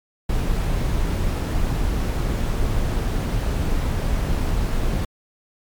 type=noise; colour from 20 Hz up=brown; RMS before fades=-21 dBFS; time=0.29-5.05 s; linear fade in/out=5 ms; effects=MP3 96 kbps